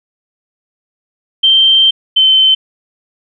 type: tone pair in turn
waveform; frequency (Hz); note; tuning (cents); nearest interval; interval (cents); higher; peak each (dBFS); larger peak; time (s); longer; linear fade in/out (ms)
sine; 3136 / 3079; G7 / G7; 0 / -32; unison; 32; first; -5; neither; 1.43-1.91 / 2.16-2.55; first; 10
effects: none